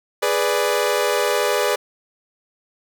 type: chord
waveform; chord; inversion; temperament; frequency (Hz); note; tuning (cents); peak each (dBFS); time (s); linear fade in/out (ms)
sawtooth; G# diminished; none; equal; 415.3 / 493.9 / 587.3; G#4 / B4 / D5; 0 / 0 / 0; -18; 0.22-1.76; 10
effects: none